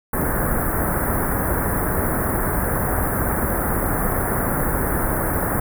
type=band-stop noise; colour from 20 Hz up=pink; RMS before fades=-21 dBFS; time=0.13-5.6 s; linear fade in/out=5 ms; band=1800 to 10000 Hz; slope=48 dB/octave; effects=none